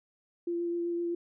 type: tone with vibrato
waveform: sine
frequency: 343.6 Hz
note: F4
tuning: 28 cents flat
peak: -29 dBFS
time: 0.47-1.15 s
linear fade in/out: 5 ms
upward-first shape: sine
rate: 7.8 Hz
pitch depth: 11 cents each way
effects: none